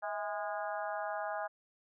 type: harmonic tone with a mistuned harmonic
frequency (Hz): 205.5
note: G#3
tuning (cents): -18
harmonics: 3 / 4 / 5 / 6 / 7 / 8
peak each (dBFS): -39 / -39 / -46 / -45 / -45 / -46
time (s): 0.02-1.48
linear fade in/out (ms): 20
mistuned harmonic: 3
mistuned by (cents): +67
effects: none